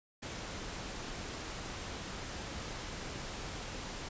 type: noise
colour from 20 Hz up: pink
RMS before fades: -42 dBFS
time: 0.22-4.09 s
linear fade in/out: 10 ms
effects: resampled to 16000 Hz